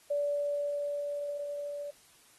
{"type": "tone with level ramp", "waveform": "sine", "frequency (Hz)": 578, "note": "D5", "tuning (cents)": -28, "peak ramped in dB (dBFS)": [-27, -36], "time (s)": [0.1, 1.91], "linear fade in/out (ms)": 10, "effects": ["white hiss -61 dBFS RMS until 2.38 s", "AAC 32 kbps"]}